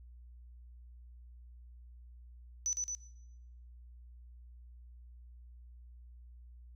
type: tone with echo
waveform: sine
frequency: 5980 Hz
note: F#8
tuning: 17 cents sharp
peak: -30 dBFS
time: 2.66-2.73 s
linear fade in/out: 0 ms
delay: 110 ms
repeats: 2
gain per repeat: -3 dB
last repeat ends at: 2.95 s
effects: noise-tail reverb RT60 0.8 s tail -17 dB re dry + added 60 Hz sine -51 dBFS peak until 6.75 s